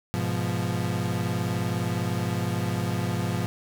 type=chord; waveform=35% pulse; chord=F diminished; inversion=first; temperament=equal; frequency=103.83 / 123.47 / 174.61 Hz; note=Ab2 / Cb3 / F3; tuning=0 / 0 / 0 cents; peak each=-28 dBFS; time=0.14-3.46 s; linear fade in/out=0 ms; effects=none